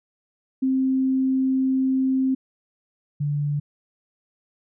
sine tone pair in turn, 263.1 / 145.75 Hz, C4 / D3, +10 / -13 cents, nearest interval minor seventh, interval 1023 cents, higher first, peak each -18 / -21 dBFS, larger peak first, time 0.62-2.35 / 3.2-3.6 s, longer first, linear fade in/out 10 ms, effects none

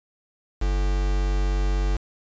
triangle tone with quantisation, 48.12 Hz, G1, 31 cents flat, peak -18 dBFS, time 0.61-1.97 s, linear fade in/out 10 ms, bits 5, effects resampled to 16000 Hz

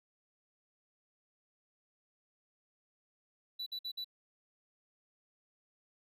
triangle tone bursts, 3958 Hz, B7, 3 cents sharp, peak -36 dBFS, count 4, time 3.59-4.045 s, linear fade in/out 10 ms, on 74 ms, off 53 ms, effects none

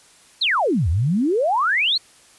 sine exponential two-way sweep, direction down then up, 4435 to 75.1 to 4435 Hz, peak -16 dBFS, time 0.41-1.98 s, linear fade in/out 10 ms, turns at 0.89 s, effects white hiss -51 dBFS RMS until 2.38 s + resampled to 24000 Hz

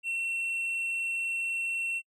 triangle tone with tanh clipping, 2712 Hz, E7, 49 cents sharp, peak -30 dBFS, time 0.03-2.02 s, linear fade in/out 50 ms, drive 8 dB, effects noise-tail reverb RT60 0.1 s tail -23 dB re dry

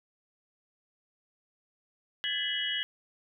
sine tone cluster, 1649 / 1732 / 2003 / 2942 / 3265 Hz, G#6 / A6 / B6 / F#7 / G#7, -13 / -28 / +24 / -11 / -30 cents, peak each -40 / -38 / -38 / -32 / -35 dBFS, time 2.24-2.83 s, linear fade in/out 0 ms, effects none

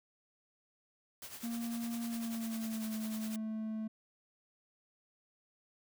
white noise with tremolo, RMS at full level -45 dBFS, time 1.22-3.36 s, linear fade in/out 2 ms, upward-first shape triangle, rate 10 Hz, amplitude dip 70%
triangle tone with pitch glide, 233.1 to 218.7 Hz, A#3 to A3, 0 to -10 cents, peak -34 dBFS, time 1.43-3.88 s, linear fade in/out 10 ms, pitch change -110 cents, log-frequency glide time 2.05-2.92 s
effects none

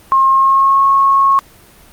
sine tone with pitch glide, 1071 to 1094.1 Hz, C6 to C#6, +40 to -23 cents, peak -7 dBFS, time 0.12-1.39 s, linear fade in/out 0 ms, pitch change +37 cents, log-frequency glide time 0.3-0.83 s, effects pink hiss -43 dBFS RMS until 1.92 s + Opus 32 kbps

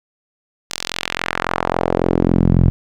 sawtooth tone with band-pass filter sweep, 43.65 Hz, F1, in tune, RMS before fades -17 dBFS, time 0.7-2.7 s, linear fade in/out 0 ms, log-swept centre 5800 to 120 Hz, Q 1.3, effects none

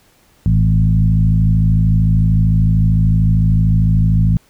sine tone with frequency modulation, 108.8 Hz, A2, 19 cents flat, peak -9 dBFS, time 0.46-4.37 s, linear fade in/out 0 ms, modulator 53.3 Hz, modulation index 1.3, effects pink hiss -53 dBFS RMS until 4.49 s

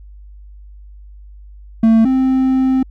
triangle tone pair in turn, 224.3 / 261.8 Hz, A3 / C4, +34 / +1 cents, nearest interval minor third, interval 267 cents, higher second, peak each -5 / -9 dBFS, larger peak first, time 1.83-2.05 / 2.05-2.83 s, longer second, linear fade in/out 5 ms, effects added 50 Hz sine -35 dBFS peak until 2.9 s

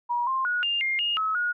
sine tone with pitch steps, 960 / 1055 / 1455 / 2806 / 2119 / 2847 / 1288 / 1445 Hz, B5 / C6 / F#6 / F7 / C7 / F7 / E6 / F#6, -49 / +14 / -29 / +8 / +21 / +33 / -41 / -41 cents, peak -23 dBFS, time 0.09-1.53 s, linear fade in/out 20 ms, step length 180 ms, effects none

